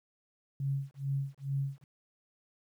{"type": "tone with tremolo", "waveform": "sine", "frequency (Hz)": 137.9, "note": "C#3", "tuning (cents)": -9, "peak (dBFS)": -28, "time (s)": [0.6, 1.84], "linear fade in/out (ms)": 2, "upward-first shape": "sine", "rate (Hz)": 2.3, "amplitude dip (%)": 100, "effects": ["11-bit"]}